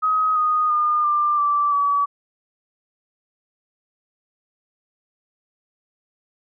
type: tone with pitch steps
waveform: sine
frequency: 1264 / 1238.7 / 1213.9 / 1189.6 / 1165.8 / 1142.5 Hz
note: D#6 / D#6 / D#6 / D6 / D6 / D6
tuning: +27 / -8 / -43 / +22 / -13 / -48 cents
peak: -16 dBFS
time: 0.02-2.06 s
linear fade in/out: 20 ms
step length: 340 ms
effects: none